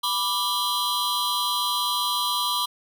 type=tone cluster; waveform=square; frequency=985 / 1175 / 3242 / 4004 Hz; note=B5 / D6 / G#7 / B7; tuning=-5 / +1 / -42 / +23 cents; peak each=-29 dBFS; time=0.03-2.66 s; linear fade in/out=10 ms; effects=none